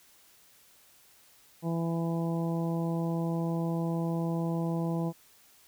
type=harmonic tone; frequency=166.5 Hz; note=E3; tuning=18 cents sharp; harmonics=1 / 2 / 3 / 4 / 5 / 6; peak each=-29 / -35 / -39 / -41 / -43 / -45 dBFS; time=1.62-5.13 s; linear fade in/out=50 ms; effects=white hiss -60 dBFS RMS until 5.67 s